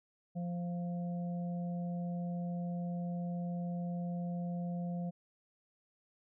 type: harmonic tone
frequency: 174.61 Hz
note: F3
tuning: in tune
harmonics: 1 / 3 / 4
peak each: -35 / -48 / -49 dBFS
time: 0.35-5.11 s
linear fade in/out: 20 ms
effects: none